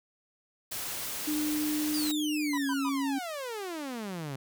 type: noise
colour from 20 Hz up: white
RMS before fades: -36 dBFS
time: 0.71-2.12 s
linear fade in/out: 10 ms
type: tone with pitch glide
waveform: sine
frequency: 301.9 to 275.2 Hz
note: D4 to C#4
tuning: +48 to -12 cents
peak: -28 dBFS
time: 1.27-3.19 s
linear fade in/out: 10 ms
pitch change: -160 cents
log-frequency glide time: 2.41-2.66 s
type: exponential sweep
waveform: sawtooth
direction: down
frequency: 4955 to 130 Hz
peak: -31 dBFS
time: 1.94-4.36 s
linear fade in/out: 2 ms
type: tone bursts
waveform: triangle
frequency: 991 Hz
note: B5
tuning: 6 cents sharp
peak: -31 dBFS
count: 3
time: 2.53-2.894 s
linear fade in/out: 5 ms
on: 48 ms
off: 110 ms
effects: none